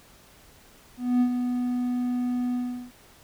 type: tone with ADSR envelope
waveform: triangle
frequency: 246.9 Hz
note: B3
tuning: in tune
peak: -15 dBFS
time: 0.97-2.92 s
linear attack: 240 ms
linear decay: 77 ms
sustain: -7 dB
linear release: 380 ms
effects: pink hiss -54 dBFS RMS until 3.23 s